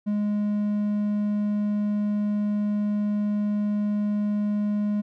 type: tone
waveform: triangle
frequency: 207.7 Hz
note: G#3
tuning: in tune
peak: -20 dBFS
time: 0.06-5.02 s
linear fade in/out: 20 ms
effects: none